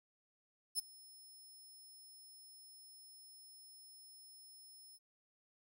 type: tone with ADSR envelope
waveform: 15% pulse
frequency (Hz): 5250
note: E8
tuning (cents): -8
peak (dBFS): -27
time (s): 0.75-4.99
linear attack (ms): 38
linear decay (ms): 14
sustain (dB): -24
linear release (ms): 36
effects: none